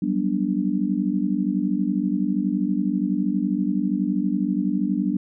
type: chord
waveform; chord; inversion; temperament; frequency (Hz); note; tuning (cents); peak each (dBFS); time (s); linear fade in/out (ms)
sine; G major seventh; third; just; 183.75 / 196 / 245 / 294; F#3 / G3 / B3 / D4; -12 / 0 / -14 / +2; -28 / -24 / -26 / -25; 0.02-5.17; 5
effects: none